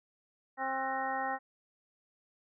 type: harmonic tone with a mistuned harmonic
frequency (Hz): 265.5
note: C4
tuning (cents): +25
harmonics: 1 / 2 / 3 / 4 / 5 / 6 / 7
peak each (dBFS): -45 / -42 / -34 / -41 / -42 / -45 / -39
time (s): 0.57-1.39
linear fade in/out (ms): 50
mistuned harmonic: 6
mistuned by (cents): -100
effects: none